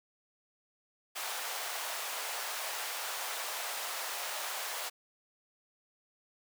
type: high-pass noise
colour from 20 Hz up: pink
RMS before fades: -38 dBFS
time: 1.15-4.9 s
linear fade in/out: 20 ms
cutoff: 620 Hz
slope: 24 dB/octave
effects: none